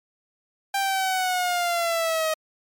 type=linear sweep; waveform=sawtooth; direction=down; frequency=792 to 627 Hz; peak=-18 dBFS; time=0.74-2.34 s; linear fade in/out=5 ms; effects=MP3 96 kbps